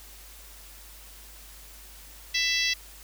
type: harmonic tone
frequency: 664 Hz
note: E5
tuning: 12 cents sharp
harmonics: 3 / 4 / 5 / 6 / 7 / 8 / 9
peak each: -29 / -30 / -31 / -32 / -32 / -33 / -34 dBFS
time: 2.34-2.74 s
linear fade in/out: 10 ms
effects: added 50 Hz sine -49 dBFS peak until 3.03 s + white hiss -49 dBFS RMS until 3.03 s